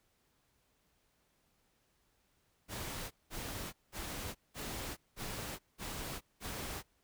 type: noise bursts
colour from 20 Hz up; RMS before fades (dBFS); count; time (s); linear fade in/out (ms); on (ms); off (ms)
pink; -42; 7; 2.68-6.83; 50; 430; 190
effects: pink hiss -75 dBFS RMS until 7.03 s